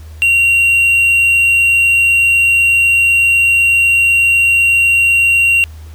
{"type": "tone with quantisation", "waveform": "triangle", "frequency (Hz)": 2754, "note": "F7", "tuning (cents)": -25, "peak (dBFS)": -6, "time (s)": [0.22, 5.64], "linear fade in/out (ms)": 0, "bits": 6, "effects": ["added 78 Hz sine -29 dBFS peak until 5.94 s", "pink hiss -45 dBFS RMS until 5.94 s"]}